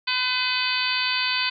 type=harmonic tone; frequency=506 Hz; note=B4; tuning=42 cents sharp; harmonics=2 / 3 / 4 / 5 / 6 / 7 / 8 / 9; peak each=-31 / -30 / -32 / -27 / -30 / -31 / -32 / -28 dBFS; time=0.07-1.5 s; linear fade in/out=10 ms; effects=none